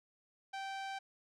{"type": "tone", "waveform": "sawtooth", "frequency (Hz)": 779, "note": "G5", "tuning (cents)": -11, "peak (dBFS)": -36, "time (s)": [0.53, 0.99], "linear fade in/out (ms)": 10, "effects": ["low-pass 5000 Hz 12 dB/octave"]}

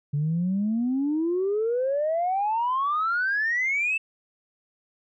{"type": "exponential sweep", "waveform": "sine", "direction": "up", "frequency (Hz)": [141.2, 2671], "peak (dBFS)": -21, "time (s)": [0.13, 3.98], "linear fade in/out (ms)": 10, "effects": ["tanh soft clip ceiling -18 dBFS"]}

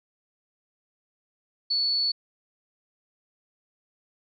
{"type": "tone", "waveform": "sine", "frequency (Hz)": 4435, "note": "C#8", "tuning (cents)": 0, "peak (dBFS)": -22, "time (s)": [1.7, 2.12], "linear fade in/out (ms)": 10, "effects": []}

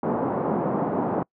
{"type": "band-pass noise", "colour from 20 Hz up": "pink", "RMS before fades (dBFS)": -25, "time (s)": [0.03, 1.23], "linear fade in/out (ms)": 2, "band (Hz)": [160, 1000], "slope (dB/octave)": 24, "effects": ["noise-tail reverb RT60 0.1 s tail -26 dB re dry"]}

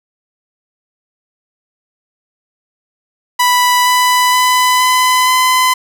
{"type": "tone with pitch steps", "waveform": "sawtooth", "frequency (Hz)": [987.8, 995.2, 1002.7, 1010.3, 1017.9], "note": ["B5", "B5", "B5", "B5", "C6"], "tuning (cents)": [0, 13, 26, 39, -48], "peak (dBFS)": -5, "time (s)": [3.39, 5.74], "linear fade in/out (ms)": 10, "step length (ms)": 470, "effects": []}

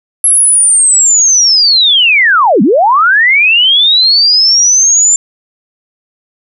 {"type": "linear two-way sweep", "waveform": "sine", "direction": "down then up", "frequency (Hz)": [11175, 178.1, 7240], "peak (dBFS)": -4, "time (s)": [0.24, 5.16], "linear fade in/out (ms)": 2, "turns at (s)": 2.62, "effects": []}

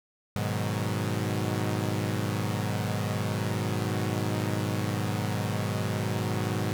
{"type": "chord", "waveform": "sawtooth", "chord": "G# minor seventh", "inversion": "none", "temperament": "equal", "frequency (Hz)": [103.83, 123.47, 155.56, 185], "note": ["G#2", "B2", "D#3", "F#3"], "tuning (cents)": [0, 0, 0, 0], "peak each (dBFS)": [-26, -29, -31, -31], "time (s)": [0.36, 6.73], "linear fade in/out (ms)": 0, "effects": []}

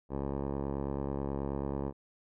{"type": "tone with low-pass filter", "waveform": "10% pulse", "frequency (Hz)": 69.3, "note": "C#2", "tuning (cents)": 0, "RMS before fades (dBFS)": -35, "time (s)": [0.09, 1.93], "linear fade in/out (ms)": 50, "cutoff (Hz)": 720, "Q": 2.4, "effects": []}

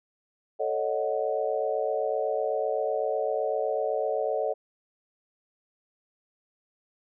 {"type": "chord", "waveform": "sine", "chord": "D# half-diminished seventh", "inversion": "second", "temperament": "equal", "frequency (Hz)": [440, 554.4, 622.3, 740], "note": ["A4", "C#5", "D#5", "F#5"], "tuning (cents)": [0, 0, 0, 0], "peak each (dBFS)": [-30, -30, -30, -33], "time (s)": [0.59, 4.54], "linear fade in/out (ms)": 20, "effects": []}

